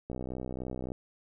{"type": "click train", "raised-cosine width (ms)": 2, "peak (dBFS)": -24, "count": 53, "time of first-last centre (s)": [0.1, 0.919], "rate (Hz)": 63.5, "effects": []}